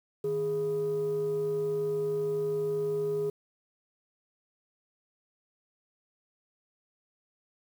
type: tone pair together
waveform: sine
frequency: 155.56 / 414.3 Hz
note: D#3 / G#4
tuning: 0 / -4 cents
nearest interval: octave + perfect fourth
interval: 1696 cents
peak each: -36 / -26 dBFS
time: 0.24-3.3 s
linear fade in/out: 5 ms
effects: tanh soft clip ceiling -24 dBFS + 9-bit